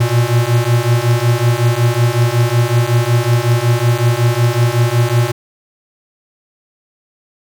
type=beating tone pair; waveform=square; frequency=116.54 / 121.94 Hz; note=A#2 / B2; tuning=0 / -22 cents; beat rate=5.4 Hz; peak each=-15 / -14 dBFS; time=0-5.32 s; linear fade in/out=10 ms; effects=none